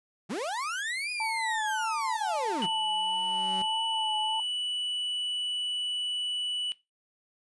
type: linear two-way sweep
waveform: 35% pulse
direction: up then down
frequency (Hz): 149.6 to 2489 to 149.6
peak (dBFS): -29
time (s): 0.29-2.67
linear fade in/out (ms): 20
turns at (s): 1.11
type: tone with vibrato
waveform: sine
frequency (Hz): 880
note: A5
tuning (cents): 0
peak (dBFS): -30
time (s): 1.2-4.4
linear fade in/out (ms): 2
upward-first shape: triangle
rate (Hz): 1.6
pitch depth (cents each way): 47
type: tone with exponential growth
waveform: sawtooth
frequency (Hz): 190.2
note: F#3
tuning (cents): +48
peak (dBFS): -32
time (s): 2.37-3.62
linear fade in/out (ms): 2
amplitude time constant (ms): 270
type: tone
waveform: triangle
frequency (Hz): 2960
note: F#7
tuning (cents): 0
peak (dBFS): -27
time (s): 2.62-6.72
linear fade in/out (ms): 0
effects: noise-tail reverb RT60 0.2 s tail -17 dB re dry + resampled to 24000 Hz